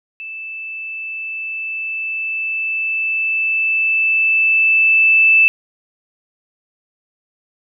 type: tone with level ramp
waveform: sine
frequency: 2637 Hz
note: E7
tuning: in tune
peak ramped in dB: -27 to -7 dBFS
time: 0.2-5.48 s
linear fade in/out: 0 ms
effects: none